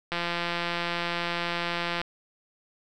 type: click train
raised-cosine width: 0.3 ms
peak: -13 dBFS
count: 327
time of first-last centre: 0.12-2.015 s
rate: 172 Hz
effects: none